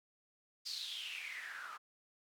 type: noise with band-pass filter sweep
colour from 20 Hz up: white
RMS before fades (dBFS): -45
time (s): 0.65-1.78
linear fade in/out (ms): 20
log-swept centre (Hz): 4800 to 1200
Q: 7.2
effects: none